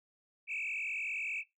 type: tone with frequency modulation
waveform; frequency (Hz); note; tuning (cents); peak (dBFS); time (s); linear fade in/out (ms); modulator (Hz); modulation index
sine; 2457; D#7; -22; -33; 0.47-1.44; 50; 44.9; 4.6
effects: noise-tail reverb RT60 0.2 s tail -21 dB re dry + tanh soft clip ceiling -31 dBFS